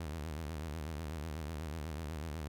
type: tone with vibrato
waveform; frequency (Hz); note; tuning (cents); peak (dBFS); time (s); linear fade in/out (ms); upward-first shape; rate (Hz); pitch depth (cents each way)
sawtooth; 77.8; D#2; 0; -35; 0-2.48; 5; sine; 8.1; 140
effects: none